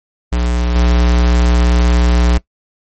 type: tone with level steps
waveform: square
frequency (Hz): 60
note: B1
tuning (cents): -49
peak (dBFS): -13 / -9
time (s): 0.32-2.38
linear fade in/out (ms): 5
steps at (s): 0.75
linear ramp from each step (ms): 10
effects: noise-tail reverb RT60 0.1 s tail -20 dB re dry + MP3 32 kbps